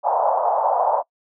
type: band-pass noise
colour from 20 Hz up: white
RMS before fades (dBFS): -19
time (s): 0.03-1.03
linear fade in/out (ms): 50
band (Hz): 580 to 940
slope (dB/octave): 48
effects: noise-tail reverb RT60 0.1 s tail -24 dB re dry